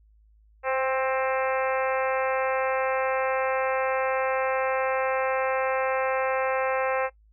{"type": "harmonic tone with a mistuned harmonic", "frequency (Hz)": 264, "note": "C4", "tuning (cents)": 16, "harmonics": [2, 3, 4, 5, 6, 7, 8, 9, 10], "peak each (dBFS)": [-26, -30, -32, -34, -36, -37, -38, -39, -40], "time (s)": [0.63, 7.1], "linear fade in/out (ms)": 50, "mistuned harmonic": 2, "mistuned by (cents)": -15, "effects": ["noise-tail reverb RT60 0.1 s tail -18 dB re dry", "added 53 Hz sine -55 dBFS peak until 7.32 s"]}